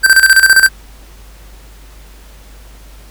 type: tone with tremolo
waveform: square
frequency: 1561 Hz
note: G6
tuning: 8 cents flat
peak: -3 dBFS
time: 0.03-0.69 s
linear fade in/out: 20 ms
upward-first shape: square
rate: 15 Hz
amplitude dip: 70%
effects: added 50 Hz sine -35 dBFS peak until 3.1 s + pink hiss -43 dBFS RMS until 3.1 s